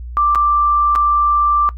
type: tone with dropouts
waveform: sine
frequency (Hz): 1177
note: D6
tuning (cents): +3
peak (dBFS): -11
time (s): 0.17-1.69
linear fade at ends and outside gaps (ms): 0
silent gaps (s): 0.349-0.356 / 0.953-0.959
effects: noise-tail reverb RT60 0.1 s tail -17 dB re dry + added 60 Hz sine -26 dBFS peak until 1.77 s